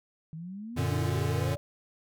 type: exponential sweep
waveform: sine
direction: up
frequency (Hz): 154.2 to 587.3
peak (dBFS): -37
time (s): 0.33-1.57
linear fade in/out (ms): 0
type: chord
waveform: square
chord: Gb augmented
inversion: none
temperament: equal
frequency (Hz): 92.5 / 116.54 / 146.83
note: Gb2 / Bb2 / D3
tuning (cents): 0 / 0 / 0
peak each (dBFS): -32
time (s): 0.76-1.56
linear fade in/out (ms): 20
effects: none